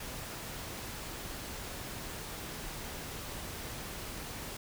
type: noise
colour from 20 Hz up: pink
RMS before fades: -42 dBFS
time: 0-4.57 s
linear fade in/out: 5 ms
effects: none

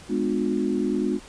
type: chord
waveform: sine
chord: G# diminished seventh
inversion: none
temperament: just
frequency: 207.7 / 249.2 / 299 / 358.8 Hz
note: G#3 / B3 / D4 / F4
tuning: 0 / +16 / +31 / +47 cents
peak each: -27 dBFS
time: 0.08-1.2 s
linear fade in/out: 50 ms
effects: pink hiss -46 dBFS RMS until 1.28 s + resampled to 22050 Hz

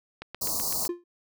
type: click train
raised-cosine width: 0.3 ms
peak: -21 dBFS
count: 6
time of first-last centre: 0.22-0.852 s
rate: 7.91 Hz
type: band-stop noise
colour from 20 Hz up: white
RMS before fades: -29 dBFS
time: 0.41-0.88 s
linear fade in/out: 10 ms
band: 1200 to 4200 Hz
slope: 96 dB/octave
type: tone with exponential decay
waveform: triangle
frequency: 349.2 Hz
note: F4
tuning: in tune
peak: -22 dBFS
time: 0.89-1.04 s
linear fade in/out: 5 ms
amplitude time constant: 32 ms
effects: none

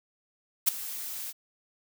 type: noise with ADSR envelope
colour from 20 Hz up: blue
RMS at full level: -19 dBFS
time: 0.66-1.33 s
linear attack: 24 ms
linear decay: 6 ms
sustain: -18 dB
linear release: 35 ms
effects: none

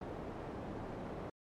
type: low-pass noise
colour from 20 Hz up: white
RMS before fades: -44 dBFS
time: 0.01-1.3 s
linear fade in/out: 5 ms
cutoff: 560 Hz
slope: 12 dB/octave
effects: MP3 64 kbps

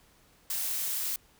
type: noise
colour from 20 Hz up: blue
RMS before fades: -32 dBFS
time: 0.5-1.16 s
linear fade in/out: 2 ms
effects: pink hiss -62 dBFS RMS until 1.39 s

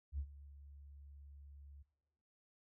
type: tone with ADSR envelope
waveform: sine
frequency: 70.8 Hz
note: C#2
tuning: 37 cents sharp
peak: -35 dBFS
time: 0.12-1.83 s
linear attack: 67 ms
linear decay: 67 ms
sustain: -19 dB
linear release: 13 ms
effects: noise-tail reverb RT60 1.0 s tail -19 dB re dry + tanh soft clip ceiling -33 dBFS

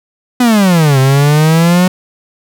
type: exponential two-way sweep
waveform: 45% pulse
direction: down then up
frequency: 253.2 to 130.81 to 184.9 Hz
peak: -6 dBFS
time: 0.4-1.88 s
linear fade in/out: 5 ms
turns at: 0.99 s
effects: none

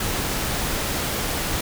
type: noise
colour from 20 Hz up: pink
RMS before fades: -25 dBFS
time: 0-1.61 s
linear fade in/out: 5 ms
effects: none

